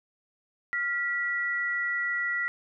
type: tone pair together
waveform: sine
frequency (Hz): 1396.9 / 1948.9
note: F6 / B6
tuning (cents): 0 / -23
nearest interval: tritone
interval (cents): 577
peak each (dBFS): -33 / -27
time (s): 0.73-2.48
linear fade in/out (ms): 0
effects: none